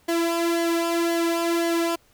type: tone with flanger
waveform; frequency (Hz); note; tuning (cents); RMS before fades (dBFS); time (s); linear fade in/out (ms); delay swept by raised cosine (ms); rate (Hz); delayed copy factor
sawtooth; 336.9; E4; +38; -23; 0.08-1.96; 10; 0.78 to 2.48; 1.9; -0.65
effects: pink hiss -60 dBFS RMS until 2.13 s